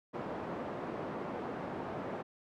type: band-pass noise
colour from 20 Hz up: pink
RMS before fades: -40 dBFS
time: 0.13-2.23 s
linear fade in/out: 20 ms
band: 210 to 1000 Hz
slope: 12 dB/octave
effects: none